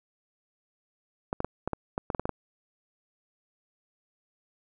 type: clicks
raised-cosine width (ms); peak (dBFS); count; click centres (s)
1; -15; 11; 1.329 / 1.404 / 1.446 / 1.676 / 1.733 / 1.979 / 2.102 / 2.148 / 2.196 / 2.255 / 2.293
effects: none